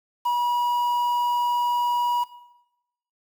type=tone with quantisation; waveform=triangle; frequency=967 Hz; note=B5; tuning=37 cents flat; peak=-18 dBFS; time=0.25-2.24 s; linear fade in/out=10 ms; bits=7; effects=noise-tail reverb RT60 0.9 s tail -17 dB re dry

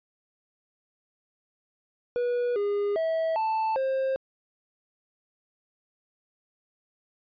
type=tone with pitch steps; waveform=triangle; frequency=486.1 / 408 / 649 / 882 / 531 Hz; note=B4 / G#4 / E5 / A5 / C5; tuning=-28 / -31 / -27 / +4 / +25 cents; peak=-22 dBFS; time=2.16-4.16 s; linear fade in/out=0 ms; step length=400 ms; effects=resampled to 11025 Hz

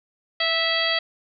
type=harmonic tone with a mistuned harmonic; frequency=655 Hz; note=E5; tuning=11 cents flat; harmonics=1 / 2 / 3 / 4 / 5 / 6 / 7; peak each=-28 / -31 / -25 / -31 / -25 / -31 / -28 dBFS; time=0.4-0.99 s; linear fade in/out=5 ms; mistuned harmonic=1; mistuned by=+16 cents; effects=none

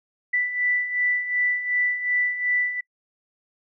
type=beating tone pair; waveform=sine; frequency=1975.5 / 1978.2 Hz; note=B6 / B6; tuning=0 / +2 cents; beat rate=2.7 Hz; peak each=-28 / -22 dBFS; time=0.33-2.81 s; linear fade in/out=10 ms; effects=noise-tail reverb RT60 0.1 s tail -26 dB re dry

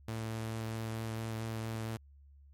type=tone with vibrato; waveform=sawtooth; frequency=112 Hz; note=A2; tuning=31 cents sharp; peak=-32 dBFS; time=0.08-1.97 s; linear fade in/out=5 ms; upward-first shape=sine; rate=4.5 Hz; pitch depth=9 cents each way; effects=added 70 Hz sine -55 dBFS peak until 2.53 s + MP3 64 kbps

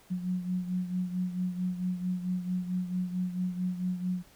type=beating tone pair; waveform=sine; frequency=180.8 / 185.3 Hz; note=F#3 / F#3; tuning=-40 / +3 cents; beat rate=4.5 Hz; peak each=-30 / -36 dBFS; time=0.1-4.23 s; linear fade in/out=20 ms; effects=pink hiss -59 dBFS RMS until 4.35 s

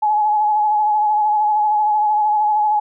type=tone with vibrato; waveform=sine; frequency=846 Hz; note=G#5; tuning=32 cents sharp; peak=-13 dBFS; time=0.02-2.8 s; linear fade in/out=10 ms; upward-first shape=triangle; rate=13 Hz; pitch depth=37 cents each way; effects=none

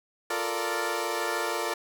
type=chord; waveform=15% pulse; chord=Bb major seventh; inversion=second; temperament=equal; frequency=349.2 / 440 / 466.2 / 587.3 Hz; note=F4 / A4 / Bb4 / D5; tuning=0 / 0 / 0 / 0 cents; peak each=-27 dBFS; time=0.3-1.74 s; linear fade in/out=5 ms; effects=none

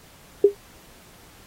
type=tone with exponential decay; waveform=sine; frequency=404 Hz; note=G#4; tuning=48 cents flat; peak=-6 dBFS; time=0.44-0.55 s; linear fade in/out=5 ms; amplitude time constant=22 ms; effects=pink hiss -51 dBFS RMS until 1.46 s + AAC 48 kbps

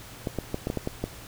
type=clicks; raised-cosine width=2 ms; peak=-14 dBFS; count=8; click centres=0.272 / 0.387 / 0.544 / 0.671 / 0.701 / 0.773 / 0.874 / 1.04 s; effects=added 115 Hz sine -49 dBFS peak until 1.27 s + pink hiss -45 dBFS RMS until 1.27 s

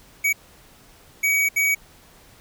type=tone bursts at uneven times; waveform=square; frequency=2262 Hz; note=C#7; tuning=34 cents sharp; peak=-18 dBFS; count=3; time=0.24-0.33 / 1.23-1.49 / 1.56-1.75 s; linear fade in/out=10 ms; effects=pink hiss -51 dBFS RMS until 2.4 s

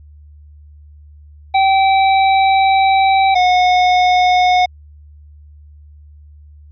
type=tone pair in turn; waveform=square; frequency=773 / 727.5 Hz; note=G5 / F#5; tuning=-24 / -29 cents; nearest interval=minor second; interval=105 cents; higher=first; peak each=-10 dBFS; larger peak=neither; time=1.54-3.35 / 3.35-4.66 s; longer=first; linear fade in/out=10 ms; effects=added 74 Hz sine -38 dBFS peak until 6.71 s + resampled to 11025 Hz

